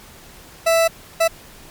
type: tone bursts at uneven times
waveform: 40% pulse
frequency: 660 Hz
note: E5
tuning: 2 cents sharp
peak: -12 dBFS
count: 2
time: 0.66-0.88 / 1.2-1.28 s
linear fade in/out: 10 ms
effects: pink hiss -43 dBFS RMS until 1.7 s + MP3 96 kbps